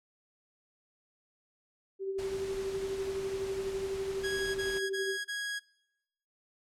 sine tone with tremolo, 387.6 Hz, G4, 20 cents flat, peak -30 dBFS, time 1.99-5.18 s, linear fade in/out 50 ms, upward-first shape sine, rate 12 Hz, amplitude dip 45%
pink noise, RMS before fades -45 dBFS, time 2.18-4.79 s, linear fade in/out 10 ms
sawtooth tone bursts, 1654 Hz, G#6, 8 cents flat, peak -30 dBFS, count 4, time 4.23-5.597 s, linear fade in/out 20 ms, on 320 ms, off 29 ms
effects noise-tail reverb RT60 0.9 s tail -24 dB re dry + low-pass 9000 Hz 12 dB/octave

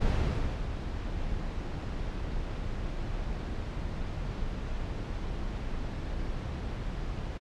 brown noise with ADSR envelope, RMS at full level -25 dBFS, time 0-7.38 s, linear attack 24 ms, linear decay 580 ms, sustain -9 dB, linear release 11 ms, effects low-pass 5000 Hz 12 dB/octave + AAC 64 kbps

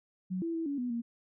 sine tone with pitch steps, 185 / 332.9 / 327.8 / 283 / 246.4 / 234.3 Hz, F#3 / E4 / E4 / C#4 / B3 / A#3, 0 / +17 / -10 / +36 / -4 / +9 cents, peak -31 dBFS, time 0.3-1.02 s, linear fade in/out 20 ms, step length 120 ms, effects none

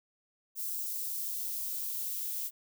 violet noise with high-pass filter sweep, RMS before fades -36 dBFS, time 0.55-2.51 s, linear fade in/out 50 ms, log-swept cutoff 4800 to 2500 Hz, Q 0.85, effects none

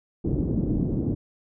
white low-pass noise, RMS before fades -25 dBFS, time 0.24-1.15 s, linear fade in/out 10 ms, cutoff 320 Hz, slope 24 dB/octave, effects none

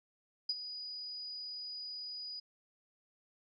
sine tone with ADSR envelope, 4931 Hz, D#8, 16 cents flat, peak -29 dBFS, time 0.49-2.4 s, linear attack 6 ms, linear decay 38 ms, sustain -12 dB, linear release 8 ms, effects none

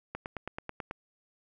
click train, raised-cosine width 0.5 ms, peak -21 dBFS, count 8, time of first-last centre 0.15-0.911 s, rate 9.2 Hz, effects none

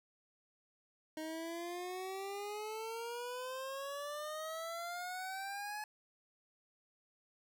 25% pulse exponential sweep, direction up, 311.1 to 853 Hz, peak -37 dBFS, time 1.17-5.84 s, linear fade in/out 2 ms, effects none

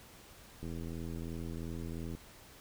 click train, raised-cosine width 3 ms, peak -30 dBFS, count 127, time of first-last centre 0.63-2.15 s, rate 82.9 Hz, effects pink hiss -56 dBFS RMS until 2.6 s

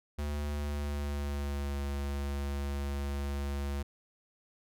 square tone with pitch glide, 73.3 to 70.44 Hz, D2 to C#2, -3 to +28 cents, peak -33 dBFS, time 0.18-3.83 s, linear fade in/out 10 ms, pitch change -69 cents, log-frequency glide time 0.5-1.79 s, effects none

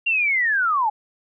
sine linear sweep, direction down, 2794 to 814 Hz, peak -17 dBFS, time 0.06-0.9 s, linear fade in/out 10 ms, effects none

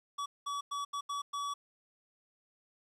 square tone bursts at uneven times, 1140 Hz, C#6, 48 cents sharp, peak -35 dBFS, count 6, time 0.18-0.26 / 0.46-0.61 / 0.71-0.85 / 0.93-1.01 / 1.09-1.22 / 1.33-1.54 s, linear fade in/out 10 ms, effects low-pass 8000 Hz 12 dB/octave + 11-bit

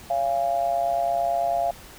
sine tone with amplitude modulation, 690 Hz, F5, 21 cents flat, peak -17 dBFS, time 0.1-1.71 s, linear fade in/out 5 ms, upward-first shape sine, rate 129 Hz, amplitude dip 80%, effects pink hiss -45 dBFS RMS until 1.98 s

